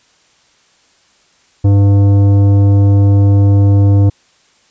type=tone with tanh clipping; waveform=sine; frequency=100 Hz; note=G2; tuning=35 cents sharp; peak=-7 dBFS; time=1.64-4.1 s; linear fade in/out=10 ms; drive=12 dB; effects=white hiss -52 dBFS RMS until 4.7 s + resampled to 16000 Hz